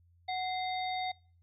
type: harmonic tone with a mistuned harmonic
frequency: 740 Hz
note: F#5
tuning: in tune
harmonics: 1 / 3 / 5 / 6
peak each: -33 / -41 / -43 / -47 dBFS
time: 0.28-1.12 s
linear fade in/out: 10 ms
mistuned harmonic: 3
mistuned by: -110 cents
effects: noise-tail reverb RT60 0.5 s tail -26 dB re dry + added 86 Hz sine -62 dBFS peak until 1.42 s